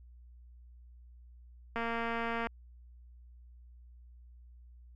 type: click train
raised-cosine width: 0.5 ms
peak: -21 dBFS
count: 165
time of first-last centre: 1.76-2.47 s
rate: 231 Hz
effects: added 60 Hz sine -52 dBFS peak until 4.95 s